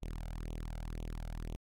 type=tone with flanger; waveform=sawtooth; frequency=40.21 Hz; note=E1; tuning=42 cents flat; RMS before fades=-41 dBFS; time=0.02-1.56 s; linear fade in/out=0 ms; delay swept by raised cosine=0.3 to 1.4 ms; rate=2 Hz; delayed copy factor=+0.95; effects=AAC 64 kbps